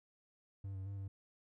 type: tone with pitch steps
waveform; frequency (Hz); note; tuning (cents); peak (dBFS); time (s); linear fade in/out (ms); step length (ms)
triangle; 97.9 / 95.4 / 99.4 / 97.5; G2 / G2 / G2 / G2; -2 / -47 / +25 / -9; -39; 0.64-1.08; 5; 110
effects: none